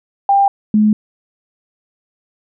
sine tone pair in turn, 795 / 212.8 Hz, G5 / G#3, +24 / +42 cents, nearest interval octave + major seventh, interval 2282 cents, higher first, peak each -8 dBFS, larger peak neither, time 0.29-0.48 / 0.74-0.93 s, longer neither, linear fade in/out 2 ms, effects none

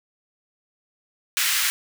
pink high-pass noise, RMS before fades -22 dBFS, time 1.37-1.7 s, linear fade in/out 0 ms, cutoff 1500 Hz, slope 24 dB/octave, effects none

